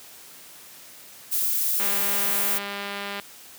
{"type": "noise", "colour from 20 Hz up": "violet", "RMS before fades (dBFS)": -24, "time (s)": [1.31, 2.59], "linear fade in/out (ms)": 20}
{"type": "click train", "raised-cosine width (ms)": 0.3, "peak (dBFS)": -16, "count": 282, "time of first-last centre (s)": [1.8, 3.198], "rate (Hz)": 201}
{"effects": ["white hiss -46 dBFS RMS until 3.58 s", "high-pass 100 Hz 12 dB/octave"]}